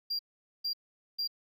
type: tone bursts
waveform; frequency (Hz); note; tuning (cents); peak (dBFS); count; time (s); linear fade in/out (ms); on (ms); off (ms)
triangle; 4762; D8; +23; -29; 3; 0.1-1.276; 10; 92; 450
effects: none